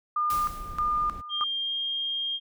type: tone with tremolo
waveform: sine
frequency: 1210 Hz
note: D#6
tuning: 49 cents flat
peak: -23 dBFS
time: 0.16-1.44 s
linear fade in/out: 5 ms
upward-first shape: square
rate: 1.6 Hz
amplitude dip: 80%
type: noise with exponential decay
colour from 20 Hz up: white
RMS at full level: -36 dBFS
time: 0.3-1.04 s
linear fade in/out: 2 ms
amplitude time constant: 160 ms
type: noise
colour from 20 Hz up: brown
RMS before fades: -40 dBFS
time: 0.31-1.22 s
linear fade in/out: 20 ms
type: tone with pitch glide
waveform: sine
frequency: 3200 to 3219 Hz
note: G7 to G7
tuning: +35 to +45 cents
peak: -27 dBFS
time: 1.29-2.4 s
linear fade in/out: 50 ms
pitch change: +10 cents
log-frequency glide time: 1.6-1.72 s
effects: none